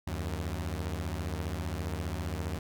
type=beating tone pair; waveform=sawtooth; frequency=76.9 / 91.9 Hz; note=D#2 / F#2; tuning=-20 / -11 cents; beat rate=15 Hz; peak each=-31 / -32 dBFS; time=0.07-2.59 s; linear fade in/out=5 ms; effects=none